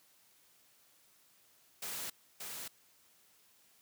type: noise with echo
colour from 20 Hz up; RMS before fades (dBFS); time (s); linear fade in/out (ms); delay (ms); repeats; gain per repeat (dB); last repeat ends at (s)
white; -41; 1.82-2.1; 5; 580; 1; -3; 2.68
effects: white hiss -67 dBFS RMS until 3.81 s + high-pass 80 Hz 12 dB/octave